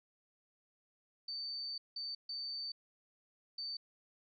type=tone bursts at uneven times; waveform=sine; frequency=4569 Hz; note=D8; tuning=48 cents flat; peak=-39 dBFS; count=4; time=1.28-1.78 / 1.96-2.15 / 2.29-2.72 / 3.58-3.77 s; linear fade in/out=5 ms; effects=none